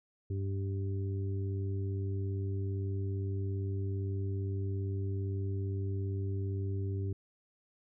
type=harmonic tone; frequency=97.6 Hz; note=G2; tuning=7 cents flat; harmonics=1 / 2 / 3 / 4; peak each=-32 / -48 / -45 / -43 dBFS; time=0.3-7.13 s; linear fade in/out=5 ms; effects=none